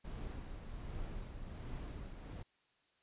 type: noise with tremolo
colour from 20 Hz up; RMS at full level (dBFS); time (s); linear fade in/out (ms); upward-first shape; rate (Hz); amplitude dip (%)
brown; -43; 0.04-2.43; 10; triangle; 1.3; 45
effects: white hiss -75 dBFS RMS until 3.02 s + resampled to 8000 Hz